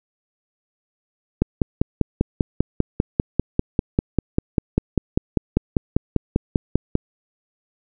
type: click train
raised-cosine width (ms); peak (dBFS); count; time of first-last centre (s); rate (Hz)
3; -3; 29; 1.42-6.954; 5.06
effects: none